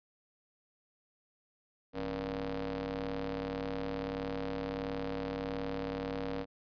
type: ring-modulated tone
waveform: sawtooth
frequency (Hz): 101.6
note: G#2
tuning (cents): -38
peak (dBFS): -28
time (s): 1.93-6.46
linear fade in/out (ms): 50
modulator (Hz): 375
effects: resampled to 11025 Hz